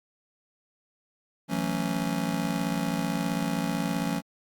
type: chord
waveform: square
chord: F# minor seventh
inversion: third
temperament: just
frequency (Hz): 166.5 / 185 / 222 / 277.5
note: E3 / F#3 / A3 / C#4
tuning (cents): +18 / 0 / +16 / +2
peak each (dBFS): -33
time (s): 1.48-4.22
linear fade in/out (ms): 50
effects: Opus 48 kbps